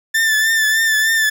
40% pulse tone with vibrato, 1770 Hz, A6, 10 cents sharp, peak -12 dBFS, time 0.14-1.3 s, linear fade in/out 10 ms, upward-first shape triangle, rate 3.3 Hz, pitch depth 45 cents each way, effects none

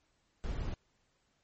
brown noise, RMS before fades -36 dBFS, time 0.44-0.74 s, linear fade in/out 0 ms, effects pink hiss -75 dBFS RMS until 1.43 s + MP3 32 kbps

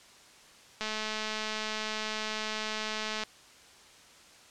click train, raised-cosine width 0.2 ms, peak -17 dBFS, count 525, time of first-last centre 0.81-3.236 s, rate 216 Hz, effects white hiss -55 dBFS RMS until 4.5 s + low-pass 7000 Hz 12 dB/octave

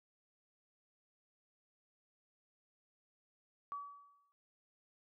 sine tone with exponential decay, 1142 Hz, D6, 49 cents flat, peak -38 dBFS, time 3.72-4.32 s, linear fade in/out 0 ms, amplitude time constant 130 ms, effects none

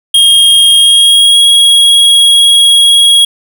square tone with pitch glide, 3245 to 3306 Hz, G#7 to G#7, -41 to -9 cents, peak -3 dBFS, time 0.14-3.25 s, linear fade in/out 5 ms, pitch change +32 cents, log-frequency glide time 0.74-1.45 s, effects none

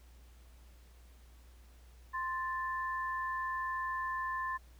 sine tone pair together, 1046.5 / 1760 Hz, C6 / A6, 0 / 0 cents, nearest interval major sixth, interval 900 cents, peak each -35 / -39 dBFS, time 2.13-4.58 s, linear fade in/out 20 ms, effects added 60 Hz sine -55 dBFS peak until 4.79 s + pink hiss -66 dBFS RMS until 4.79 s

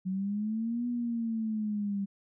sine linear two-way sweep, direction up then down, 184.2 to 243.7 to 196.2 Hz, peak -29 dBFS, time 0.05-2.06 s, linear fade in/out 20 ms, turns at 0.87 s, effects none

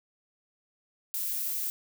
violet noise with high-pass filter sweep, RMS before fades -32 dBFS, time 1.14-1.7 s, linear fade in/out 0 ms, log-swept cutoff 1200 to 710 Hz, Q 0.75, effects none

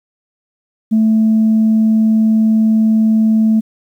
sine tone, 220 Hz, A3, in tune, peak -7 dBFS, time 0.91-3.61 s, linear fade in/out 20 ms, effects tanh soft clip ceiling -5 dBFS + 8-bit

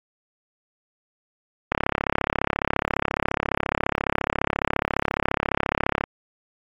click train, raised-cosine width 0.5 ms, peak -5 dBFS, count 150, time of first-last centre 1.72-6.039 s, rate 34.5 Hz, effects AAC 48 kbps

